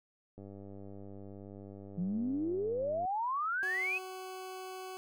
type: click train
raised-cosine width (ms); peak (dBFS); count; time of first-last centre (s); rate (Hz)
2; -36; 266; 0.38-3.051; 99.2
type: exponential sweep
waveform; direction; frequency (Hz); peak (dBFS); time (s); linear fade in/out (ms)
sine; up; 167.6 to 2637; -31; 1.97-3.99; 20
type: tone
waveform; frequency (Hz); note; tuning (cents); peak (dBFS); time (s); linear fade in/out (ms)
20% pulse; 373.9; F#4; +18; -37; 3.63-4.97; 0
effects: none